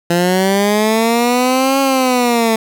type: linear two-way sweep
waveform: 15% pulse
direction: up then down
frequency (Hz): 170.3 to 273.9 to 221.1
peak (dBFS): -5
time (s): 0.1-2.56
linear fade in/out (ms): 5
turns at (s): 1.8
effects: none